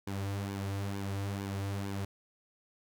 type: tone with flanger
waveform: sawtooth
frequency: 99 Hz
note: G2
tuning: 18 cents sharp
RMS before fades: -36 dBFS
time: 0.07-2.05 s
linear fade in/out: 5 ms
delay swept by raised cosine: 1.5 to 4.9 ms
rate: 2.2 Hz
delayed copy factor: -0.65
effects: none